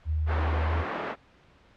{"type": "tone with pitch glide", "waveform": "sine", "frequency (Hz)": [77.78, 80.48], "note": ["D#2", "E2"], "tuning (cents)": [0, -41], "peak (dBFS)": -24, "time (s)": [0.05, 0.85], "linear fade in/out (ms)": 50, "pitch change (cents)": 59, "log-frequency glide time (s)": [0.65, 0.72]}
{"type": "band-pass noise", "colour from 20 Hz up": "white", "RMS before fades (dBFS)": -33, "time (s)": [0.26, 1.16], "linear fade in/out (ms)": 50, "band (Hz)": [170, 1300], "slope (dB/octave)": 12}
{"effects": ["pink hiss -58 dBFS RMS until 1.76 s", "low-pass 3000 Hz 12 dB/octave"]}